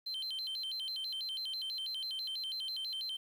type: tone with vibrato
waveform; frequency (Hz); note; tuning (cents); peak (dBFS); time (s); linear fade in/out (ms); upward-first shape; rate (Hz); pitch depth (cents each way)
sine; 3578; A7; +28; -34; 0.06-3.17; 10; square; 6.1; 240
effects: tanh soft clip ceiling -35 dBFS + 10-bit